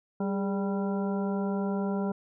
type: harmonic tone with a mistuned harmonic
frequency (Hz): 196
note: G3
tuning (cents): 0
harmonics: 1 / 2 / 3 / 4 / 5 / 7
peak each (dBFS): -28 / -34 / -38 / -40 / -42 / -45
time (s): 0.2-2.12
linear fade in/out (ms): 5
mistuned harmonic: 2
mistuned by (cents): +66
effects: none